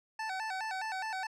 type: tone with vibrato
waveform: 25% pulse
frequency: 816 Hz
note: G#5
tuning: 31 cents flat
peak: -31 dBFS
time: 0.19-1.27 s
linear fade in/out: 5 ms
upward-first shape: square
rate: 4.8 Hz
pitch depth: 130 cents each way
effects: low-pass 6000 Hz 12 dB/octave